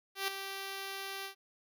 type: tone with ADSR envelope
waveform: 5% pulse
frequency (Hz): 390.3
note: G4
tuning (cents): -8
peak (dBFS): -19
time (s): 0.15-1.35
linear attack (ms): 130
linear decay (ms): 3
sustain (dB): -9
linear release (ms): 100
effects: none